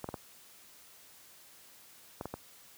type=clicks; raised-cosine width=1 ms; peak=-23 dBFS; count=6; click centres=0.043 / 0.089 / 0.142 / 2.211 / 2.256 / 2.34 s; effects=white hiss -57 dBFS RMS until 2.77 s + high-pass 60 Hz 12 dB/octave